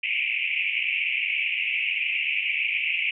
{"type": "band-pass noise", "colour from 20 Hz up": "pink", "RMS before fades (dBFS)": -26, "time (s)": [0.03, 3.11], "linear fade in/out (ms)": 5, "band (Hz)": [2200, 2800], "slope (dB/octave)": 96, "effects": []}